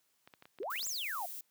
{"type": "clicks", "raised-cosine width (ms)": 0.3, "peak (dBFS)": -37, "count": 11, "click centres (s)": [0.275, 0.338, 0.424, 0.455, 0.587, 0.631, 0.716, 0.758, 0.794, 0.829, 0.867]}
{"type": "exponential two-way sweep", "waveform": "sine", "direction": "up then down", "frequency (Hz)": [340, 7820, 660], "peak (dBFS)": -36, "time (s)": [0.6, 1.26], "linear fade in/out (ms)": 5, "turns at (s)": 0.87}
{"type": "noise", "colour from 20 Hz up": "violet", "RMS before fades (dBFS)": -44, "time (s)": [0.7, 1.41], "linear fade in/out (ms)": 5}
{"effects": ["white hiss -75 dBFS RMS until 1.5 s", "high-pass 100 Hz 12 dB/octave"]}